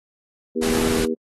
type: harmonic tone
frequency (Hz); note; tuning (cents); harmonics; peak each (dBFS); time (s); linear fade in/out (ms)
80.2; E2; -47; 3 / 4 / 5 / 6; -24 / -29 / -24 / -28; 0.55-1.15; 20
type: noise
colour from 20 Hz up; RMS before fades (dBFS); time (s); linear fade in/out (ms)
pink; -26; 0.61-1.06; 20
effects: AAC 32 kbps